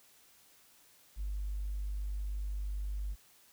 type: tone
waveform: triangle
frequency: 50 Hz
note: G1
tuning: 35 cents sharp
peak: -30 dBFS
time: 1.16-3.16 s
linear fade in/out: 50 ms
effects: tanh soft clip ceiling -32 dBFS + white hiss -63 dBFS RMS until 3.52 s